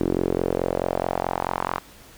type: tone with band-pass filter sweep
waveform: sawtooth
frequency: 44.62 Hz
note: F1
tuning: 38 cents sharp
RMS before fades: -25 dBFS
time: 0-1.79 s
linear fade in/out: 10 ms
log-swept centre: 330 to 1100 Hz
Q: 2.6
effects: pink hiss -48 dBFS RMS until 2.17 s